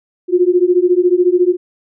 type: beating tone pair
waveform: sine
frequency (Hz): 351.2 / 365.2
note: F4 / F#4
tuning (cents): +10 / -23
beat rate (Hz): 14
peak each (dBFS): -12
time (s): 0.28-1.57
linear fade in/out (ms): 50
effects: none